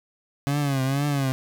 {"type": "tone with vibrato", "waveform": "30% pulse", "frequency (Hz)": 138.59, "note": "C#3", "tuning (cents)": 0, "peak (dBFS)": -19, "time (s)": [0.47, 1.32], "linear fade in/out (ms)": 0, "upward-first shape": "triangle", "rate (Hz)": 2.1, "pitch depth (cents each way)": 110, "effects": []}